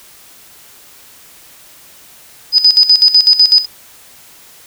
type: tone with tremolo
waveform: sine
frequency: 4992 Hz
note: D#8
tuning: 5 cents sharp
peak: -3 dBFS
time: 2.52-3.66 s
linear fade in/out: 50 ms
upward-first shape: square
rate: 8 Hz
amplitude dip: 75%
effects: white hiss -41 dBFS RMS until 4.66 s

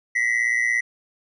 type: ring-modulated tone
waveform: triangle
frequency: 1976 Hz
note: B6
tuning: in tune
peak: -14 dBFS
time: 0.15-0.81 s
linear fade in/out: 10 ms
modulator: 58.6 Hz
effects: resampled to 24000 Hz

